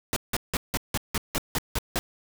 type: noise bursts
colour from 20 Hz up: pink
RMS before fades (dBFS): -26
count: 10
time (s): 0.13-1.99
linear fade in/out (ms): 0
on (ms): 33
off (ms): 170
effects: none